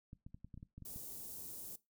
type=clicks; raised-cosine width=5 ms; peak=-38 dBFS; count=10; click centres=0.131 / 0.265 / 0.345 / 0.446 / 0.542 / 0.576 / 0.629 / 0.78 / 0.823 / 0.961 s
type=band-stop noise; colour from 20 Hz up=white; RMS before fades=-48 dBFS; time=0.85-1.76 s; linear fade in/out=5 ms; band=440 to 8700 Hz; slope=12 dB/octave
effects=noise-tail reverb RT60 0.2 s tail -19 dB re dry